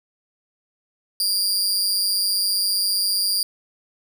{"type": "tone with amplitude modulation", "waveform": "sawtooth", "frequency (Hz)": 4765, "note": "D8", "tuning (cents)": 24, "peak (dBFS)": -13, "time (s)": [1.2, 3.43], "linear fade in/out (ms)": 2, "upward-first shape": "sine", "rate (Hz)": 195, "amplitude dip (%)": 70, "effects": []}